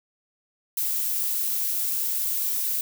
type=noise; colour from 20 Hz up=violet; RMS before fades=-26 dBFS; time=0.77-2.81 s; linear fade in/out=2 ms; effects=none